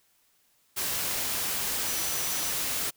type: tone in noise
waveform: sine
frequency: 5920 Hz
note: F#8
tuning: in tune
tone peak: -37 dBFS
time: 1.85-2.52 s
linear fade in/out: 20 ms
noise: white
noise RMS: -30 dBFS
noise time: 0.76-2.91 s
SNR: -10 dB
effects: white hiss -67 dBFS RMS until 2.96 s